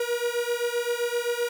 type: beating tone pair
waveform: 45% pulse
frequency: 474.4 / 482.1 Hz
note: A#4 / B4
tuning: +30 / -42 cents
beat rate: 7.7 Hz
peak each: -28 dBFS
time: 0-1.49 s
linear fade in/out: 5 ms
effects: none

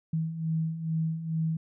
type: beating tone pair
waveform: sine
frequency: 159.3 / 161.6 Hz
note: D#3 / E3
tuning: +41 / -34 cents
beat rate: 2.3 Hz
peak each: -34 / -28 dBFS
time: 0.13-1.57 s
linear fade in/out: 5 ms
effects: none

